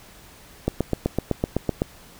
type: click train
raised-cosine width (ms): 2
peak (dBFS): -7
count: 10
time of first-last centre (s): 0.68-1.819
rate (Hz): 7.9
effects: pink hiss -48 dBFS RMS until 2.19 s